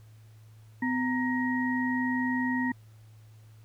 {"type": "tone cluster", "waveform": "sine", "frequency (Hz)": [252.8, 928, 1888], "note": ["B3", "A#5", "A#6"], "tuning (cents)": [41, -8, 22], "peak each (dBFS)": [-27, -35, -32], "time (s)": [0.82, 2.72], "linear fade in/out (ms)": 5, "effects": ["added 109 Hz sine -50 dBFS peak until 3.64 s", "pink hiss -65 dBFS RMS until 3.64 s"]}